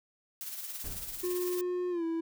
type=noise with tremolo; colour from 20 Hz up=blue; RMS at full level=-38 dBFS; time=0.41-1.61 s; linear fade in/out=0 ms; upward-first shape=triangle; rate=18 Hz; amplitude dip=55%
type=noise with exponential decay; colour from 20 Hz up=brown; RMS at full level=-40 dBFS; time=0.84-1.67 s; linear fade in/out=2 ms; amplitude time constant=180 ms
type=tone with pitch glide; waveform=triangle; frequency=359 to 329.2 Hz; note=F4 to E4; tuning=+48 to -2 cents; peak=-28 dBFS; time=1.23-2.21 s; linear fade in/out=10 ms; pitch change=-150 cents; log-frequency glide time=1.9-2.04 s
effects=none